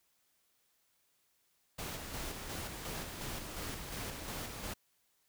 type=noise with tremolo; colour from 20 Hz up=pink; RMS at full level=-41 dBFS; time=1.78-4.74 s; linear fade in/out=10 ms; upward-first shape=square; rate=2.8 Hz; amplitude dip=35%; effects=white hiss -75 dBFS RMS until 5.28 s